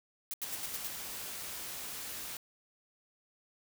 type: noise bursts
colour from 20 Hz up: blue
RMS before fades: -38 dBFS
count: 6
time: 0.31-0.872 s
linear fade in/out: 0 ms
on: 27 ms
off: 80 ms
type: noise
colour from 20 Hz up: white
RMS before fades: -42 dBFS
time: 0.42-2.37 s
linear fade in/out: 2 ms
effects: none